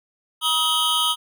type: tone cluster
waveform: square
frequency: 958 / 1265 / 3053 / 3282 / 3677 Hz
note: A#5 / D#6 / G7 / G#7 / A#7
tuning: +47 / +28 / -46 / -21 / -24 cents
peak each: -29 / -25 / -23 / -25 / -29 dBFS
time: 0.41-1.16 s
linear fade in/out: 50 ms
effects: none